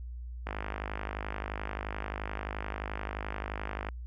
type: click train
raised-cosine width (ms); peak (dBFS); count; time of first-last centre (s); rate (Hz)
0.5; -20; 177; 0.47-3.887; 51.5
effects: added 60 Hz sine -38 dBFS peak until 4.06 s